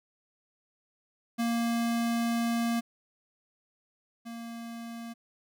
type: tone pair in turn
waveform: square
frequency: 233.1 / 232 Hz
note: A#3 / A#3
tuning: 0 / -8 cents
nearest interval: unison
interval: 8 cents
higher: first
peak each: -27 / -39 dBFS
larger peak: first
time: 1.38-2.81 / 4.25-5.14 s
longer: first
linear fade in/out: 20 ms
effects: none